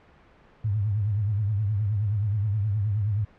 sine tone with vibrato, 103.83 Hz, G#2, in tune, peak -22 dBFS, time 0.64-3.25 s, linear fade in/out 10 ms, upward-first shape triangle, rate 9.5 Hz, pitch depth 140 cents each way, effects pink hiss -55 dBFS RMS until 3.38 s + low-pass 2000 Hz 12 dB/octave

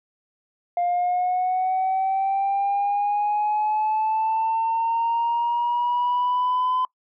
sine linear sweep, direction up, 700 to 1018 Hz, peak -18 dBFS, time 0.77-6.85 s, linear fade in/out 2 ms, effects noise-tail reverb RT60 0.1 s tail -24 dB re dry + tanh soft clip ceiling -17 dBFS

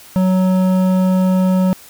sine tone with hard clipping, 185.9 Hz, F#3, 8 cents sharp, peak -13 dBFS, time 0.16-1.73 s, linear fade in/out 0 ms, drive 11 dB, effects white hiss -41 dBFS RMS until 1.89 s

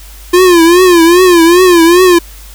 square tone with vibrato, 349.2 Hz, F4, in tune, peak -3 dBFS, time 0.33-2.19 s, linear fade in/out 10 ms, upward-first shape triangle, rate 2.5 Hz, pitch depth 130 cents each way, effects added 50 Hz sine -30 dBFS peak until 2.54 s + white hiss -36 dBFS RMS until 2.54 s

